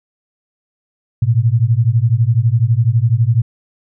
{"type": "beating tone pair", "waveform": "sine", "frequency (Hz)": [110, 122], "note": ["A2", "B2"], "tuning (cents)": [0, -21], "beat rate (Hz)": 12, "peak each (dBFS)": -13, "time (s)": [1.22, 3.42], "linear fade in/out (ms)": 5, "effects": []}